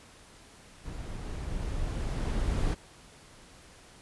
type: noise with level ramp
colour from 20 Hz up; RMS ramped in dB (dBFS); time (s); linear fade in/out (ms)
brown; -39 to -27; 0.84-2.75; 20
effects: pink hiss -54 dBFS RMS until 4.01 s + resampled to 24000 Hz